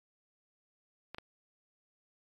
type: clicks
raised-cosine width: 0.3 ms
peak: -26 dBFS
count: 2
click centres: 1.146 / 1.184 s
effects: AAC 32 kbps